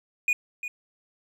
triangle tone with echo, 2457 Hz, D#7, 22 cents flat, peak -18 dBFS, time 0.28-0.33 s, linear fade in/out 2 ms, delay 350 ms, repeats 1, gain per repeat -11 dB, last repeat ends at 0.68 s, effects none

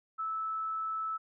sine tone, 1309 Hz, E6, 13 cents flat, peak -32 dBFS, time 0.18-1.18 s, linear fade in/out 20 ms, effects none

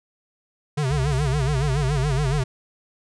square tone with vibrato, 139.4 Hz, C#3, 10 cents sharp, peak -21 dBFS, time 0.77-2.44 s, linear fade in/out 10 ms, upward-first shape sine, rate 7.1 Hz, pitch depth 150 cents each way
sine linear sweep, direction down, 66.3 to 49 Hz, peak -25 dBFS, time 0.9-2.42 s, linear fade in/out 10 ms
blue noise with exponential decay, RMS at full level -37 dBFS, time 1.12-1.77 s, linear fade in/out 5 ms, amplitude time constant 140 ms
effects resampled to 22050 Hz

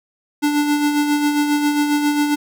square tone with tremolo, 293.7 Hz, D4, in tune, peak -14 dBFS, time 0.42-2.36 s, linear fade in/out 20 ms, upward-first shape sine, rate 7.4 Hz, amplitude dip 45%, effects none

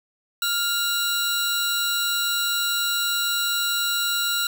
sawtooth tone pair together, 1400 / 3929 Hz, F6 / B7, +4 / -10 cents, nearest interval octave + tritone, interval 1786 cents, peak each -21 dBFS, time 0.42-4.47 s, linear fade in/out 2 ms, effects none

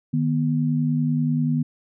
sine tone pair together, 153.65 / 243.9 Hz, D#3 / B3, -21 / -21 cents, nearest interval minor sixth, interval 800 cents, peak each -21 / -22 dBFS, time 0.13-1.63 s, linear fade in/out 10 ms, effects none

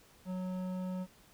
sine tone with hard clipping, 184.3 Hz, F#3, 7 cents flat, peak -37 dBFS, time 0.25-1.07 s, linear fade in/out 50 ms, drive 11 dB, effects pink hiss -62 dBFS RMS until 1.33 s

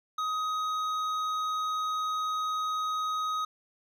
sine tone with hard clipping, 1258 Hz, D#6, 19 cents sharp, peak -30 dBFS, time 0.18-3.45 s, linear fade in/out 5 ms, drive 8 dB, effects none

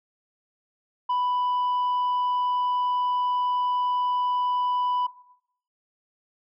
sine tone, 991 Hz, B5, 6 cents sharp, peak -19 dBFS, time 1.09-5.07 s, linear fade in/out 10 ms, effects noise-tail reverb RT60 0.7 s tail -18 dB re dry + tanh soft clip ceiling -21 dBFS

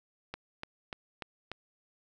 click train, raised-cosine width 0.3 ms, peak -22 dBFS, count 5, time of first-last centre 0.34-1.516 s, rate 3.4 Hz, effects none

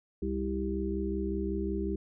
harmonic tone with a mistuned harmonic, 65.41 Hz, C2, in tune, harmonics 1 / 3 / 5 / 6, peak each -35 / -35 / -35 / -35 dBFS, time 0.22-1.96 s, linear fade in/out 5 ms, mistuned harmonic 1, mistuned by +40 cents, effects none

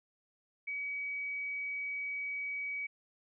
sine tone, 2270 Hz, C#7, 41 cents sharp, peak -35 dBFS, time 0.67-2.87 s, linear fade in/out 10 ms, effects none

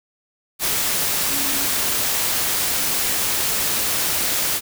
sine tone in noise, 277.2 Hz, C#4, in tune, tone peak -32 dBFS, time 1.28-1.68 s, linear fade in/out 50 ms, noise white, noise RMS -21 dBFS, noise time 0.59-4.61 s, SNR -14 dB, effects none

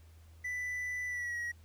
triangle tone with pitch glide, 1986 to 1906.2 Hz, B6 to A#6, +9 to +38 cents, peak -33 dBFS, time 0.44-1.52 s, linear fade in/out 10 ms, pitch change -71 cents, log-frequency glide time 1.07-1.36 s, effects added 81 Hz sine -54 dBFS peak until 1.64 s + pink hiss -67 dBFS RMS until 1.64 s

